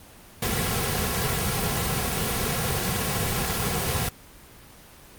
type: noise with comb filter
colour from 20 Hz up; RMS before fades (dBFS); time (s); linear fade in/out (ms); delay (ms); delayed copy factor
pink; -25; 0.42-4.09; 5; 3.3; -1
effects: pink hiss -48 dBFS RMS until 5.18 s + Opus 24 kbps